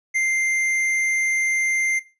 sine tone with tanh clipping, 2093 Hz, C7, in tune, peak -20 dBFS, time 0.14-2 s, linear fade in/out 20 ms, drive 11 dB, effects noise-tail reverb RT60 0.3 s tail -17 dB re dry + resampled to 24000 Hz

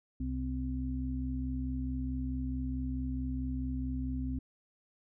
harmonic tone, 64.6 Hz, C2, 21 cents flat, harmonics 1 / 2 / 4, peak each -35 / -41 / -36 dBFS, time 0.2-4.39 s, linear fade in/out 5 ms, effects none

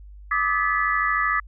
sine tone cluster, 1176 / 1269 / 1722 / 1972 Hz, D6 / D#6 / A6 / B6, +2 / +34 / -38 / -3 cents, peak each -25 dBFS, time 0.31-1.4 s, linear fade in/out 5 ms, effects added 50 Hz sine -40 dBFS peak until 1.47 s

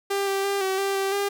sawtooth tone with pitch steps, 396.9 / 391.5 / 398 / 381.6 / 393.6 / 389.6 / 401.5 Hz, G4 / G4 / G4 / G4 / G4 / G4 / G4, +22 / -2 / +26 / -47 / +7 / -11 / +41 cents, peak -19 dBFS, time 0.1-1.29 s, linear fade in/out 10 ms, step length 170 ms, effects none

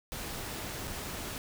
pink noise with dropouts, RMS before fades -39 dBFS, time 0.12-1.38 s, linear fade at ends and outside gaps 0 ms, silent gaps 0.873-0.877 s, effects none

